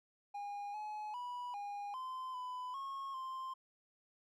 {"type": "tone with pitch steps", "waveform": "triangle", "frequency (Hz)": [814, 848, 980, 814, 1031, 1002, 1089, 1048], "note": ["G#5", "G#5", "B5", "G#5", "C6", "B5", "C#6", "C6"], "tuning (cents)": [-35, 36, -14, -35, -26, 25, -31, 2], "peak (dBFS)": -39, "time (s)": [0.34, 3.54], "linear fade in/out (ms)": 10, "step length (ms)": 400, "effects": []}